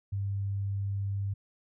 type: tone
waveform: sine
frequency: 99.2 Hz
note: G2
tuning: 21 cents sharp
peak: -29 dBFS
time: 0.12-1.34 s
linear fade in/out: 10 ms
effects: none